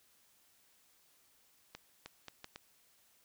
accelerating click train, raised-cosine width 0.2 ms, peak -28 dBFS, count 5, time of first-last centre 1.75-2.56 s, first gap 310 ms, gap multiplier 0.72, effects white hiss -69 dBFS RMS until 3.24 s

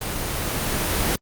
pink noise with level ramp, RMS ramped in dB -28 to -21 dBFS, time 0.01-1.16 s, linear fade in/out 5 ms, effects Opus 24 kbps

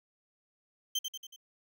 30% pulse tone with echo, 3122 Hz, G7, 8 cents flat, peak -26 dBFS, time 0.95-0.99 s, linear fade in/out 5 ms, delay 93 ms, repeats 4, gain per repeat -5 dB, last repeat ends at 1.362 s, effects none

